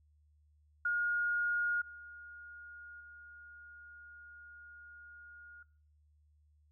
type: tone with level steps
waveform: sine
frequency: 1429 Hz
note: F6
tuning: 39 cents sharp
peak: -29 / -47 / -50 dBFS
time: 0.85-5.63 s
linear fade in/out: 5 ms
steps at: 1.81 / 3 s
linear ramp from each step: 10 ms
effects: noise-tail reverb RT60 0.5 s tail -24 dB re dry + added 75 Hz sine -65 dBFS peak until 6.71 s